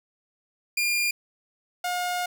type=tone pair in turn; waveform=sawtooth; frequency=2407 / 715.6 Hz; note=D7 / F5; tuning=+42 / +42 cents; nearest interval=octave + major sixth; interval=2100 cents; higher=first; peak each=-19 / -22 dBFS; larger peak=first; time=0.77-1.11 / 1.84-2.26 s; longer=second; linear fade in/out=5 ms; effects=none